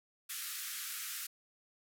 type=band-pass noise; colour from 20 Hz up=white; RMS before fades=-42 dBFS; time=0.29-1.27 s; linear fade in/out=10 ms; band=1200 to 16000 Hz; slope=96 dB/octave; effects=none